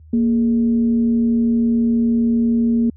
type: tone with frequency modulation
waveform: sine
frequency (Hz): 233.1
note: A#3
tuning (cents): 0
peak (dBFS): -13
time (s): 0.13-2.9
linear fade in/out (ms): 5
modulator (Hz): 188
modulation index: 0.3
effects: added 78 Hz sine -37 dBFS peak until 2.96 s + high-pass 80 Hz 12 dB/octave